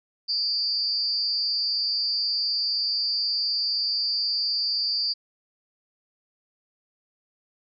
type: tone with amplitude modulation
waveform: sine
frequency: 4699 Hz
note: D8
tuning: in tune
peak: -19 dBFS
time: 0.28-5.14 s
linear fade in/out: 20 ms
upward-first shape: sine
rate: 239 Hz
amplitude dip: 85%
effects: none